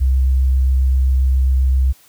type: tone with vibrato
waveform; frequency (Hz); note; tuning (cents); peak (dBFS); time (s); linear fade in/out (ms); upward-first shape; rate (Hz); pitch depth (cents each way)
sine; 65.41; C2; 0; -11; 0-1.93; 20; sine; 7.5; 9
effects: white hiss -50 dBFS RMS until 2.08 s